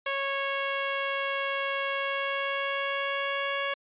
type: tone with pitch glide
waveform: 10% pulse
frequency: 551 to 556.8 Hz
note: C#5 to C#5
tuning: -11 to +8 cents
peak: -19 dBFS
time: 0.06-3.74 s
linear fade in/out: 5 ms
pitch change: +19 cents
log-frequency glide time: 1.91-3.59 s
effects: resampled to 8000 Hz